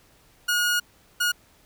sawtooth tone bursts at uneven times, 1441 Hz, F#6, 46 cents flat, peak -17 dBFS, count 2, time 0.48-0.8 / 1.2-1.32 s, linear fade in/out 10 ms, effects pink hiss -58 dBFS RMS until 1.65 s

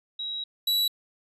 sine / 45% pulse tone pair in turn, 3852 / 3924 Hz, B7 / B7, -44 / -12 cents, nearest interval unison, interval 32 cents, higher second, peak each -30 / -22 dBFS, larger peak second, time 0.19-0.44 / 0.67-0.88 s, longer first, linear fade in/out 5 ms, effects resampled to 32000 Hz

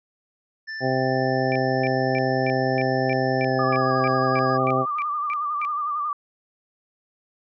square tone with pitch glide, 1767 to 1648.7 Hz, A6 to G#6, +7 to -13 cents, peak -31 dBFS, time 0.67-4.58 s, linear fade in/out 20 ms, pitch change -120 cents, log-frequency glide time 3.39-3.94 s
harmonic tone, 130.6 Hz, C3, 3 cents flat, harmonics 1 / 2 / 3 / 4 / 5 / 6, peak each -27 / -27 / -27 / -27 / -27 / -27 dBFS, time 0.8-4.86 s, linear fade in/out 50 ms
sine tone bursts, 2340 Hz, D7, 7 cents flat, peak -28 dBFS, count 14, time 1.52-5.65 s, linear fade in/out 0 ms, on 35 ms, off 280 ms
sine tone with vibrato, 1187 Hz, D6, 18 cents sharp, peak -23 dBFS, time 3.59-6.13 s, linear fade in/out 2 ms, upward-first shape sine, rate 11 Hz, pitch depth 57 cents each way
effects resampled to 16000 Hz

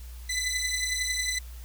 15% pulse beating tone pair, 2000 / 2011 Hz, B6 / B6, +21 / +31 cents, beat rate 11 Hz, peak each -24 dBFS, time 0.29-1.39 s, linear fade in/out 10 ms, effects added 60 Hz sine -39 dBFS peak until 1.64 s + white hiss -53 dBFS RMS until 1.64 s

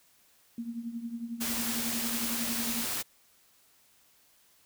sine tone with tremolo, 233.1 Hz, A#3, in tune, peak -31 dBFS, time 0.58-2.85 s, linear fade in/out 2 ms, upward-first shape triangle, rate 11 Hz, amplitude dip 80%
white noise, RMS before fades -33 dBFS, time 1.4-3.03 s, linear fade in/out 20 ms
effects white hiss -64 dBFS RMS until 4.65 s

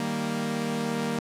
sawtooth chord, Eb major, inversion none, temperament equal, 155.56 / 196 / 233.1 Hz, Eb3 / G3 / Bb3, 0 / 0 / 0 cents, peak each -30 / -29 / -25 dBFS, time 0-1.19 s, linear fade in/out 2 ms, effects low-pass 11000 Hz 12 dB/octave

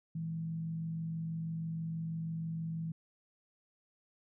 sine tone with frequency modulation, 163.1 Hz, E3, 18 cents flat, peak -35 dBFS, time 0.15-2.92 s, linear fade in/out 5 ms, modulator 46.2 Hz, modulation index 0.31, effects none

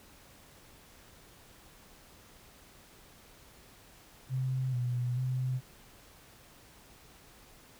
sine tone with pitch steps, 130.1 / 122.9 / 128.3 Hz, C3 / B2 / C3, -9 / -8 / -34 cents, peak -29 dBFS, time 4.29-5.61 s, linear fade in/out 50 ms, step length 440 ms, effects pink hiss -57 dBFS RMS until 7.79 s

